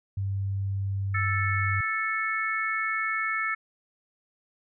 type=tone; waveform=sine; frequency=98 Hz; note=G2; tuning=in tune; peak=-26 dBFS; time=0.17-1.81 s; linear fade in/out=5 ms
type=harmonic tone; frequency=440 Hz; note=A4; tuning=in tune; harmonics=3 / 4 / 5; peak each=-30 / -30 / -30 dBFS; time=1.14-3.55 s; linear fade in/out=10 ms
effects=none